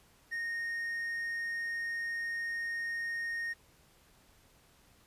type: tone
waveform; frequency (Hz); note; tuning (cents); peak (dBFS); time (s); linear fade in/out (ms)
triangle; 1853; A#6; -11; -32; 0.31-3.54; 20
effects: pink hiss -64 dBFS RMS until 5.06 s + resampled to 32000 Hz